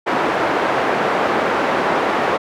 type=band-pass noise; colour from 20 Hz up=pink; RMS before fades=-18 dBFS; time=0.06-2.38 s; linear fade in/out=20 ms; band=380 to 1500 Hz; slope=12 dB/octave; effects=none